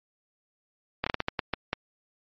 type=slowing click train; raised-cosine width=0.3 ms; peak=-9 dBFS; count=9; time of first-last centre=1.04-1.731 s; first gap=25 ms; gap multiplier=1.34; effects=low-pass 4000 Hz 12 dB/octave + MP3 32 kbps